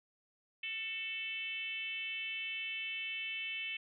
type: tone with frequency modulation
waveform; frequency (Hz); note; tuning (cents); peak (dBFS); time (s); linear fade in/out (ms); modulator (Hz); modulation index
sine; 2637; E7; 0; -37; 0.63-3.77; 5; 419; 1.1
effects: none